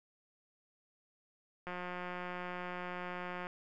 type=click train; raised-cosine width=0.5 ms; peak=-27 dBFS; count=323; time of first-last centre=1.67-3.469 s; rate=179 Hz; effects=none